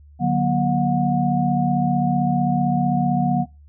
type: tone cluster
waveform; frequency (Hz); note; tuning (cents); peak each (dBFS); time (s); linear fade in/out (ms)
sine; 148.4 / 183.9 / 239.6 / 726; D3 / F#3 / A#3 / F#5; +18 / -10 / +48 / -33; -22; 0.19-3.46; 50
effects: noise-tail reverb RT60 0.3 s tail -25 dB re dry + added 73 Hz sine -44 dBFS peak until 3.68 s